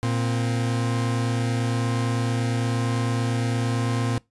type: tone pair together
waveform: 40% pulse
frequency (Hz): 116.38 / 261.6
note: A#2 / C4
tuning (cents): -2 / 0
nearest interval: octave + major second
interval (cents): 1402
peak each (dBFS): -22 / -28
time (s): 0.03-4.18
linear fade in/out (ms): 0
effects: noise-tail reverb RT60 0.2 s tail -23 dB re dry + resampled to 24000 Hz